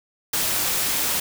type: noise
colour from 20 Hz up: white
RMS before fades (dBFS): -23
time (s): 0.33-1.2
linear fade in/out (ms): 5
effects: none